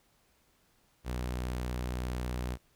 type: tone with vibrato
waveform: sawtooth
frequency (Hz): 61.74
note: B1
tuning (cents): 0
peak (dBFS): -29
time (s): 1.04-2.58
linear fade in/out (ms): 50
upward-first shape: sine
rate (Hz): 15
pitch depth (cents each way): 11
effects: pink hiss -69 dBFS RMS until 2.75 s